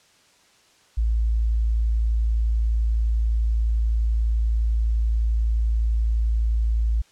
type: tone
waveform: sine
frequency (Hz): 55.8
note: A1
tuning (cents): +25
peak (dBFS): -18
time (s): 0.97-7.02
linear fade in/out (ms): 10
effects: white hiss -57 dBFS RMS until 7.11 s + low-pass 7000 Hz 12 dB/octave